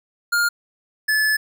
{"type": "tone pair in turn", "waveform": "square", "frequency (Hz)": [1412, 1727.4], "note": ["F6", "A6"], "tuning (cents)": [19, -32], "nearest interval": "minor third", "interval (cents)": 349, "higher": "second", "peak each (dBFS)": -17, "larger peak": "neither", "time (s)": [[0.32, 0.49], [1.08, 1.37]], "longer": "second", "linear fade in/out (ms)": 10, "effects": []}